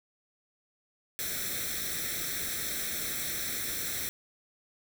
white noise with comb filter, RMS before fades -34 dBFS, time 1.19-4.09 s, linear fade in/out 0 ms, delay 0.52 ms, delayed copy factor +0.8, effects none

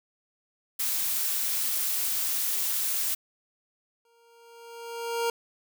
blue noise, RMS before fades -28 dBFS, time 0.79-3.15 s, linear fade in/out 10 ms
25% pulse tone with exponential growth, 466.2 Hz, A#4, in tune, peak -20 dBFS, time 4.05-5.3 s, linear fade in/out 2 ms, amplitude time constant 270 ms
effects none

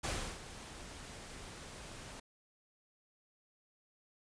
pink noise with ADSR envelope, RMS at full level -36 dBFS, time 0.03-2.2 s, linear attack 16 ms, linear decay 330 ms, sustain -13 dB, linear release 7 ms, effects resampled to 22050 Hz

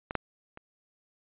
clicks, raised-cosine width 0.5 ms, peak -19 / -11 / -29 dBFS, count 3, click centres 0.109 / 0.153 / 0.574 s, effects resampled to 8000 Hz

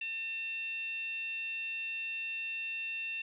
sine tone with frequency modulation, 2700 Hz, E7, 41 cents sharp, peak -35 dBFS, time 0.01-3.22 s, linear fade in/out 5 ms, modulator 906 Hz, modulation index 0.32, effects none

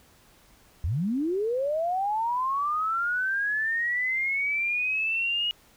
sine linear sweep, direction up, 67.4 to 2900 Hz, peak -24 dBFS, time 0.84-5.51 s, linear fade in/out 0 ms, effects pink hiss -58 dBFS RMS until 5.76 s

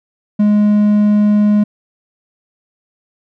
triangle tone, 208.5 Hz, G#3, 7 cents sharp, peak -6 dBFS, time 0.39-1.64 s, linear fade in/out 10 ms, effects none

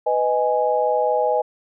sine chord, G# minor, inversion first, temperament just, 498.4 / 623 / 830.6 Hz, B4 / D#5 / G#5, +16 / +2 / 0 cents, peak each -21 dBFS, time 0.06-1.42 s, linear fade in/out 10 ms, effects none

